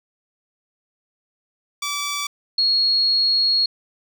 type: tone pair in turn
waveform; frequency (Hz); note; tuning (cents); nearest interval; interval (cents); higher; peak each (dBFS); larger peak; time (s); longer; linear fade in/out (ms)
10% pulse / sine; 1155 / 4308; D6 / C8; -29 / +50; octave + major seventh; 2279; second; -15; neither; 1.82-2.27 / 2.58-3.66; second; 5
effects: none